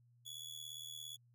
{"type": "tone with amplitude modulation", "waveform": "sawtooth", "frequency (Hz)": 3396, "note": "G#7", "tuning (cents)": 38, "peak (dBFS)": -40, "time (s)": [0.25, 1.17], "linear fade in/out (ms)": 20, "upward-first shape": "sine", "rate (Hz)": 77.4, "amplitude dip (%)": 80, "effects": ["added 120 Hz sine -66 dBFS peak until 1.34 s"]}